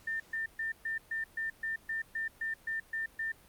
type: tone bursts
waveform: sine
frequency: 1800 Hz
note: A6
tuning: 39 cents sharp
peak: -32 dBFS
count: 13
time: 0.07-3.32 s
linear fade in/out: 5 ms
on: 130 ms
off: 130 ms
effects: pink hiss -60 dBFS RMS until 3.48 s + Opus 48 kbps